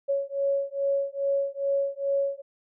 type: beating tone pair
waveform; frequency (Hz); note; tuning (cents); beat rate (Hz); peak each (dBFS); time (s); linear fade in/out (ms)
sine; 554.4 / 556.8; C#5 / C#5; 0 / +8; 2.4; -27; 0.08-2.42; 20
effects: none